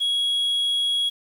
sine tone, 3322 Hz, G#7, in tune, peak -17 dBFS, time 0-1.1 s, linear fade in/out 20 ms, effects tanh soft clip ceiling -19 dBFS + 8-bit

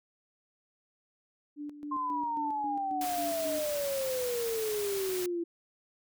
sine tone with tremolo, 293.7 Hz, D4, in tune, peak -36 dBFS, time 1.56-3.66 s, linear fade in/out 50 ms, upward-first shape square, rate 3.7 Hz, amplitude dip 65%
sine exponential sweep, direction down, 1060 to 336.2 Hz, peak -30 dBFS, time 1.91-5.44 s, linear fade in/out 10 ms
white noise, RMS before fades -39 dBFS, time 3.01-5.26 s, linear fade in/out 2 ms
effects none

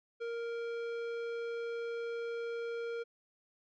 sine tone with tanh clipping, 466.2 Hz, A#4, in tune, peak -38 dBFS, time 0.2-3.04 s, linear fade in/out 20 ms, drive 14 dB, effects none

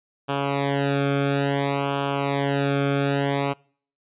sawtooth tone with flanger, 140 Hz, C#3, 18 cents sharp, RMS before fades -23 dBFS, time 0.28-3.54 s, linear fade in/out 20 ms, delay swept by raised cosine 0.5 to 1.05 ms, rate 0.58 Hz, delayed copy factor -0.95, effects noise-tail reverb RT60 0.5 s tail -25 dB re dry + resampled to 8000 Hz

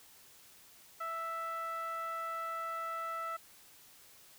10% pulse tone with low-pass filter, 660 Hz, E5, 2 cents sharp, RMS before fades -39 dBFS, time 1-3.37 s, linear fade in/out 10 ms, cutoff 1400 Hz, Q 3.5, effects white hiss -59 dBFS RMS until 4.38 s

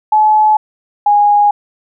sine tone pair in turn, 857 / 824.5 Hz, A5 / G#5, -46 / -13 cents, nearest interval minor second, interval 67 cents, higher first, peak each -6 dBFS, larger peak neither, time 0.12-0.57 / 1.06-1.51 s, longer neither, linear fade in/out 5 ms, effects none

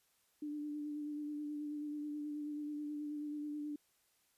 sine tone with vibrato, 296.5 Hz, D4, 17 cents sharp, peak -39 dBFS, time 0.42-3.76 s, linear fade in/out 5 ms, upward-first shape sine, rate 9.3 Hz, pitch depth 22 cents each way, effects white hiss -75 dBFS RMS until 4.37 s + resampled to 32000 Hz

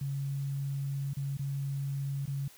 sine tone with dropouts, 138.59 Hz, C#3, in tune, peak -31 dBFS, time 0.01-2.48 s, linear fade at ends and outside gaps 5 ms, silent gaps 1.135-1.168 / 1.371-1.392 / 2.257-2.276 s, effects white hiss -56 dBFS RMS until 2.57 s

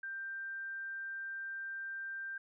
sine tone, 1575 Hz, G6, 8 cents sharp, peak -39 dBFS, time 0.03-2.38 s, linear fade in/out 5 ms, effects none

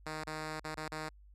5% pulse tone with dropouts, 155.56 Hz, D#3, in tune, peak -27 dBFS, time 0.06-1.09 s, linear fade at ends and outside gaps 5 ms, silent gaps 0.239-0.27 / 0.598-0.644 / 0.747-0.772 / 0.883-0.918 s, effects added 50 Hz sine -55 dBFS peak until 1.34 s + low-pass 9000 Hz 12 dB/octave

